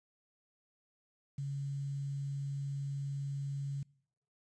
sine tone with quantisation, 139.6 Hz, C#3, 13 cents sharp, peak -35 dBFS, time 1.38-3.83 s, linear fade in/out 5 ms, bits 10, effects noise-tail reverb RT60 0.7 s tail -25 dB re dry + resampled to 22050 Hz

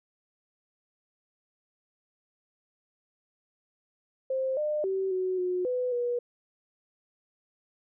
sine tone with pitch steps, 526 / 603 / 383.3 / 371.4 / 362.6 / 500 / 483.9 Hz, C5 / D5 / G4 / F#4 / F#4 / B4 / B4, +9 / +46 / -39 / +7 / -35 / +21 / -35 cents, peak -26 dBFS, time 4.3-6.19 s, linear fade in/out 5 ms, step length 270 ms, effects none

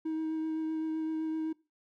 triangle tone with vibrato, 317 Hz, D#4, 32 cents sharp, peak -28 dBFS, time 0.05-1.53 s, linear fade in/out 10 ms, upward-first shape triangle, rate 7.8 Hz, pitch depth 14 cents each way, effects noise-tail reverb RT60 0.3 s tail -22 dB re dry + tanh soft clip ceiling -24 dBFS

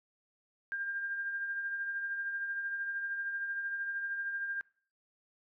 sine tone with tremolo, 1600 Hz, G6, 35 cents sharp, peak -32 dBFS, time 0.72-4.61 s, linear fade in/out 0 ms, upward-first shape triangle, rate 13 Hz, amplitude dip 45%, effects noise-tail reverb RT60 0.5 s tail -23 dB re dry

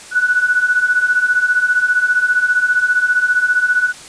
sine beating tone pair, 1468 / 1483 Hz, F#6 / F#6, -14 / +4 cents, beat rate 15 Hz, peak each -17 / -13 dBFS, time 0.11-3.93 s, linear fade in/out 50 ms, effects white hiss -36 dBFS RMS until 4.08 s + resampled to 22050 Hz

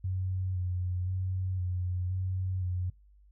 sine tone with vibrato, 91.8 Hz, F#2, 13 cents flat, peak -29 dBFS, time 0.04-2.9 s, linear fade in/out 5 ms, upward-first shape square, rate 0.97 Hz, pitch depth 26 cents each way, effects noise-tail reverb RT60 0.2 s tail -23 dB re dry + added 50 Hz sine -56 dBFS peak until 3.31 s

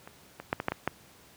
clicks, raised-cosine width 0.5 ms, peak -28 / -24 / -11 / -16 / -11 / -15 / -11 dBFS, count 7, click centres 0.075 / 0.4 / 0.529 / 0.601 / 0.684 / 0.72 / 0.876 s, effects pink hiss -56 dBFS RMS until 1.36 s + high-pass 80 Hz 12 dB/octave

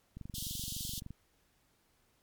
click train, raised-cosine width 5 ms, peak -32 dBFS, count 23, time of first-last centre 0.17-1.106 s, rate 23.5 Hz
pink high-pass noise, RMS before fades -41 dBFS, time 0.34-1 s, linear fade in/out 10 ms, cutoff 3000 Hz, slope 96 dB/octave
effects pink hiss -72 dBFS RMS until 2.22 s + MP3 96 kbps

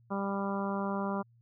harmonic tone, 197.8 Hz, G3, 16 cents sharp, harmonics 1 / 2 / 3 / 4 / 5 / 6 / 7, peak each -33 / -39 / -39 / -41 / -39 / -41 / -45 dBFS, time 0.1-1.23 s, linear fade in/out 20 ms, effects added 117 Hz sine -60 dBFS peak until 1.41 s

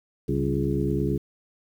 harmonic tone with a mistuned harmonic, 69.3 Hz, C#2, in tune, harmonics 1 / 2 / 3 / 4 / 5 / 6, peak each -31 / -27 / -30 / -30 / -29 / -30 dBFS, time 0.28-1.18 s, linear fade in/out 10 ms, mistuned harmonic 3, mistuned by -95 cents, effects 9-bit

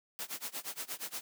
white noise with tremolo, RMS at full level -38 dBFS, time 0.19-1.21 s, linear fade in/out 0 ms, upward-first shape sine, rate 8.5 Hz, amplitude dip 95%, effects high-pass 200 Hz 12 dB/octave

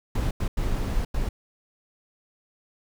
brown noise bursts at uneven times, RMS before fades -25 dBFS, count 4, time 0.15-0.31 / 0.4-0.48 / 0.57-1.05 / 1.14-1.29 s, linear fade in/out 5 ms, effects none

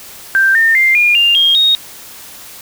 sine tone with pitch steps, 1571 / 1815.1 / 2097 / 2423 / 2799 / 3234 / 3736 Hz, G6 / A#6 / C7 / D#7 / F7 / G#7 / A#7, +3 / -47 / +3 / -47 / +3 / -47 / +3 cents, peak -7 dBFS, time 0.35-1.75 s, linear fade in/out 0 ms, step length 200 ms, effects white hiss -34 dBFS RMS until 2.61 s

